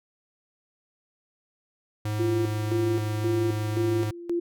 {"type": "tone", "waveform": "square", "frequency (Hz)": 106.2, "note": "G#2", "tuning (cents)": 39, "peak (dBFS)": -27, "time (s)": [2.05, 4.11], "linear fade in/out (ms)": 5}
{"type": "tone with tremolo", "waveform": "sine", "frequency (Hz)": 344.3, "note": "F4", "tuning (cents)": -25, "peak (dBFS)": -23, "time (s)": [2.19, 4.4], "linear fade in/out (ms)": 10, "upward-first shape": "square", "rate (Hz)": 1.9, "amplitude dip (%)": 80}
{"effects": []}